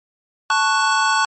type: chord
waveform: square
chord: F# minor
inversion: first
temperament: equal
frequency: 880 / 1108.7 / 1480 Hz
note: A5 / C#6 / F#6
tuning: 0 / 0 / 0 cents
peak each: -20 dBFS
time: 0.5-1.25 s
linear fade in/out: 2 ms
effects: MP3 32 kbps